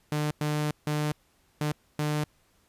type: tone bursts at uneven times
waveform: sawtooth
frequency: 150.2 Hz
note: D3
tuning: 39 cents sharp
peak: -22 dBFS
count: 5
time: 0.12-0.31 / 0.41-0.71 / 0.87-1.12 / 1.61-1.72 / 1.99-2.24 s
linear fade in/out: 2 ms
effects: pink hiss -66 dBFS RMS until 2.68 s + resampled to 32000 Hz